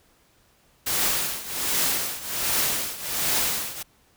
white noise with tremolo, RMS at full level -22 dBFS, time 0.86-3.83 s, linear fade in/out 10 ms, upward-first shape triangle, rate 1.3 Hz, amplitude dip 85%, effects pink hiss -61 dBFS RMS until 4.16 s

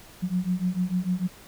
sine beating tone pair, 178 / 184.7 Hz, F3 / F#3, +33 / -3 cents, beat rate 6.7 Hz, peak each -27 / -26 dBFS, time 0.22-1.28 s, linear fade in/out 20 ms, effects pink hiss -49 dBFS RMS until 1.47 s

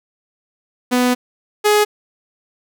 sawtooth tone pair in turn, 248.5 / 419.1 Hz, B3 / G#4, +11 / +16 cents, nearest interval major sixth, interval 905 cents, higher second, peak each -9 / -7 dBFS, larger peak second, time 0.91-1.15 / 1.64-1.85 s, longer first, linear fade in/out 20 ms, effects none

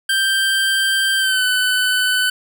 25% pulse tone with pitch glide, 1572 to 1504.5 Hz, G6 to F#6, +4 to +28 cents, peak -11 dBFS, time 0.09-2.3 s, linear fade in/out 5 ms, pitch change -76 cents, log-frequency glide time 1.17-1.44 s, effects none

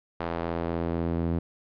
sawtooth tone with band-pass filter sweep, 84 Hz, E2, 33 cents sharp, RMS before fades -29 dBFS, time 0.2-1.39 s, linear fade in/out 5 ms, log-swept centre 830 to 220 Hz, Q 0.8, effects resampled to 11025 Hz

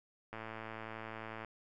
click train, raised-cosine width 0.5 ms, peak -29 dBFS, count 125, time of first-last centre 0.33-1.447 s, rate 111 Hz, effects none

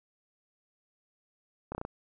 slowing click train, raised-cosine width 1 ms, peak -22 dBFS, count 5, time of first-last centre 1.72-1.851 s, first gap 29 ms, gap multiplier 1.08, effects none

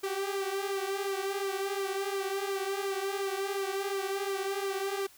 sawtooth tone with flanger, 392 Hz, G4, in tune, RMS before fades -33 dBFS, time 0.03-5.07 s, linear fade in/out 10 ms, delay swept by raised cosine 1.1 to 6.3 ms, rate 2.8 Hz, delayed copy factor -0.65, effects white hiss -57 dBFS RMS until 5.17 s

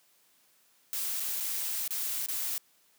blue noise with dropouts, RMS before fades -33 dBFS, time 0.93-2.58 s, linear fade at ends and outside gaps 0 ms, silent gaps 1.198-1.203 / 1.402-1.406 / 1.878-1.907 / 2.261-2.285 s, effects white hiss -66 dBFS RMS until 2.98 s + high-pass 150 Hz 12 dB/octave

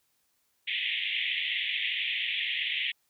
white band-pass noise, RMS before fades -31 dBFS, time 0.67-2.92 s, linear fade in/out 10 ms, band 1900 to 3500 Hz, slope 96 dB/octave, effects white hiss -73 dBFS RMS until 3.09 s

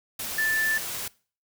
sine tone in noise, 1760 Hz, A6, in tune, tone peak -22 dBFS, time 0.38-0.78 s, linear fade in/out 5 ms, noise white, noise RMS -33 dBFS, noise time 0.19-1.08 s, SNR +8 dB, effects noise-tail reverb RT60 0.4 s tail -22 dB re dry

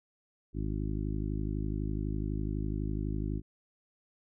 harmonic tone, 52 Hz, G#1, 3 cents sharp, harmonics 1 / 2 / 3 / 4 / 5 / 6 / 7, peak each -34 / -37 / -39 / -42 / -41 / -41 / -46 dBFS, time 0.53-3.42 s, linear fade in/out 50 ms, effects none

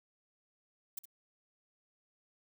violet noise with echo, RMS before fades -40 dBFS, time 0.97-0.99 s, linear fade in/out 5 ms, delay 65 ms, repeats 1, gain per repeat -12 dB, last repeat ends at 1.055 s, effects none

